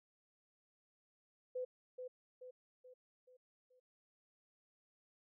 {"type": "tone with echo", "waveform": "sine", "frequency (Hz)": 505, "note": "B4", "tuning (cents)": 39, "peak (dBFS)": -38, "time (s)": [1.55, 1.65], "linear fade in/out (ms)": 10, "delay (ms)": 430, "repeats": 5, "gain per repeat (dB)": -6, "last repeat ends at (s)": 3.8, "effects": []}